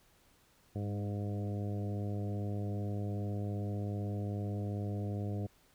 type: harmonic tone with a mistuned harmonic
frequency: 102.5 Hz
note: G#2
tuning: 22 cents flat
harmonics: 1 / 2 / 3 / 4 / 5 / 6 / 7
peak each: -35 / -41 / -45 / -47 / -49 / -51 / -52 dBFS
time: 0.75-5.47 s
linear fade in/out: 10 ms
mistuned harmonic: 2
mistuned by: -19 cents
effects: pink hiss -67 dBFS RMS until 5.74 s